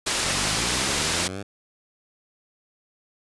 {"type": "low-pass noise", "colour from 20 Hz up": "white", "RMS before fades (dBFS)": -25, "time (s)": [0.06, 1.28], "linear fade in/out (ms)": 10, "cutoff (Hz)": 7100, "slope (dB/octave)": 12}
{"type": "exponential sweep", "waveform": "10% pulse", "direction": "up", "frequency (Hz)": [43.48, 101.8], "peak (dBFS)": -23, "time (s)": [0.24, 1.43], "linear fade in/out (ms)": 10}
{"effects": ["resampled to 24000 Hz"]}